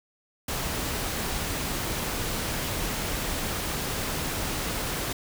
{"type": "noise", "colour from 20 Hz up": "pink", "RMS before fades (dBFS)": -30, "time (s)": [0.48, 5.13], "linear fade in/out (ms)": 5, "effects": []}